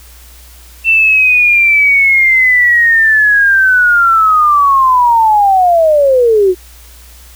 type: linear sweep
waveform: sine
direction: down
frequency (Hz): 2689 to 352.8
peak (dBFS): -5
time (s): 0.84-6.55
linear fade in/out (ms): 50
effects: added 60 Hz sine -36 dBFS peak until 7.35 s + white hiss -40 dBFS RMS until 7.35 s